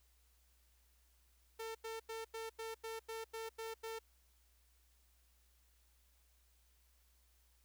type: tone bursts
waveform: sawtooth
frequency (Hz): 448.9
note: A4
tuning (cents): +35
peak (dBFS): -39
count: 10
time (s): 1.59-3.991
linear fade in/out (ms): 10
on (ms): 160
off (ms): 89
effects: added 60 Hz sine -70 dBFS peak until 7.64 s + white hiss -75 dBFS RMS until 7.64 s